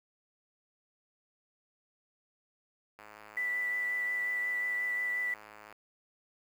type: click train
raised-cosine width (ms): 0.5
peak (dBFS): -34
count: 291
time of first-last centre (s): 2.99-5.726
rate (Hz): 106
type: tone with vibrato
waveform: sine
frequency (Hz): 1975.5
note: B6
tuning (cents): 0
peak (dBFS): -30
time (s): 3.37-5.34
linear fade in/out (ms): 2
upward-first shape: triangle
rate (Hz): 5.6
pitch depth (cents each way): 13
effects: high-pass 400 Hz 12 dB/octave + 9-bit